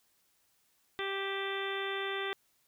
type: harmonic tone with a mistuned harmonic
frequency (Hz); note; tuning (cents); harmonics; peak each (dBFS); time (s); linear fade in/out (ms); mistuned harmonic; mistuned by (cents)
392; G4; 0; 1 / 2 / 3 / 4 / 5 / 6 / 7 / 8 / 9; -37 / -44 / -42 / -42 / -40 / -47 / -48 / -46 / -43; 0.99-2.33; 0; 7; -48
effects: white hiss -72 dBFS RMS until 2.67 s